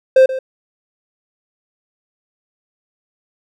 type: tone with echo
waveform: triangle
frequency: 523.3 Hz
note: C5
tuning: in tune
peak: -3 dBFS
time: 0.16-0.26 s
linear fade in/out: 5 ms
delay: 130 ms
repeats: 1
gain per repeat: -14 dB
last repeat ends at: 0.39 s
effects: none